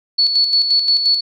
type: tone with tremolo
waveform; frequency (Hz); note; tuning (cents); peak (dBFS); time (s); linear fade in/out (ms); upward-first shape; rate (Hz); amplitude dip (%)
sine; 4424; C#8; -4; -10; 0.18-1.21; 10; square; 5.7; 50
effects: none